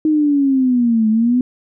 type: linear two-way sweep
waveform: sine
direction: down then up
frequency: 313.4 to 215.1 to 253.9 Hz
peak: -11 dBFS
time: 0.05-1.41 s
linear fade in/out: 2 ms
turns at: 1.09 s
effects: none